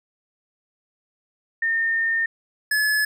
sine / square tone pair in turn, 1821 / 1711.8 Hz, A#6 / A6, -41 / -48 cents, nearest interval minor second, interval 107 cents, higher first, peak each -19 dBFS, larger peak neither, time 1.62-2.26 / 2.71-3.05 s, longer first, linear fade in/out 5 ms, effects none

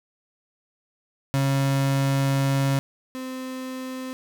35% pulse tone pair in turn, 137 / 258.6 Hz, C#3 / C4, -20 / -20 cents, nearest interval major seventh, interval 1100 cents, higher second, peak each -18 / -29 dBFS, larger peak first, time 1.34-2.79 / 3.15-4.13 s, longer first, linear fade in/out 0 ms, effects none

